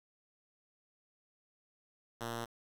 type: tone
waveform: 5% pulse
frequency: 116.8 Hz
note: A#2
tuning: 4 cents sharp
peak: -27 dBFS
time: 2.2-2.46 s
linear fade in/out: 20 ms
effects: resampled to 32000 Hz + 9-bit